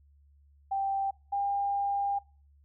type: tone pair in turn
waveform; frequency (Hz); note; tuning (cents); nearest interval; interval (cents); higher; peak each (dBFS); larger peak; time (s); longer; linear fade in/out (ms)
sine; 784 / 801.4; G5 / G5; 0 / +38; unison; 38; second; -27; neither; 0.71-1.11 / 1.32-2.19; second; 10
effects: noise-tail reverb RT60 0.4 s tail -24 dB re dry + added 71 Hz sine -58 dBFS peak until 2.64 s